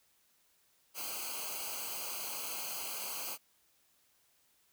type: noise with comb filter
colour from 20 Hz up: white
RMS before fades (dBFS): -40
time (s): 0.94-3.38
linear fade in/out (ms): 50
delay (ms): 0.55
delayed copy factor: -0.9
effects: white hiss -71 dBFS RMS until 4.72 s